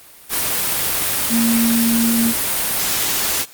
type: tone in noise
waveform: sine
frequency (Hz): 231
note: A#3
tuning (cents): -16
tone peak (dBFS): -14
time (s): 1.29-2.34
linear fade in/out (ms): 50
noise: white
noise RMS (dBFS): -19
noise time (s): 0.29-3.46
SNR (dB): +2
effects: white hiss -43 dBFS RMS until 3.53 s + Opus 32 kbps